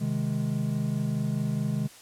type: chord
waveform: triangle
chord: Ab major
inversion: first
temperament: equal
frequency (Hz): 130.81 / 155.56 / 207.7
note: C3 / Eb3 / Ab3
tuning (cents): 0 / 0 / 0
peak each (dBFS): -28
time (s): 0-1.88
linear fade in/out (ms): 20
effects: white hiss -50 dBFS RMS until 2.01 s + low-pass 11000 Hz 12 dB/octave